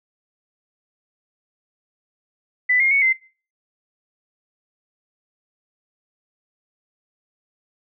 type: tone with pitch steps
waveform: sine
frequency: 1994 / 2131 / 2218 / 2071 Hz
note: B6 / C7 / C#7 / C7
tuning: +16 / +31 / 0 / -18 cents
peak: -14 dBFS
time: 2.69-3.13 s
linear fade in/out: 10 ms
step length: 110 ms
effects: noise-tail reverb RT60 0.4 s tail -23 dB re dry